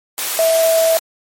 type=tone in noise; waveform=sine; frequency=653 Hz; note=E5; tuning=17 cents flat; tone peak=-10 dBFS; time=0.39-0.97 s; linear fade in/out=0 ms; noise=white; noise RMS=-21 dBFS; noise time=0.18-0.99 s; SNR=+8 dB; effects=high-pass 400 Hz 12 dB/octave + MP3 64 kbps